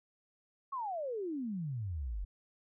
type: exponential sweep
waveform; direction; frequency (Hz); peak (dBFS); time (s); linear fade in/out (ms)
sine; down; 1132 to 43.41; -35; 0.72-2.25; 10
effects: none